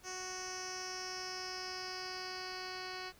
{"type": "tone with low-pass filter sweep", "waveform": "10% pulse", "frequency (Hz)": 370, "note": "F#4", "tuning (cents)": 0, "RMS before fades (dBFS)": -43, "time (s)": [0.03, 3.13], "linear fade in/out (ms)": 50, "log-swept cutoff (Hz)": [6400, 4200], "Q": 5.6, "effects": ["pink hiss -63 dBFS RMS until 3.19 s"]}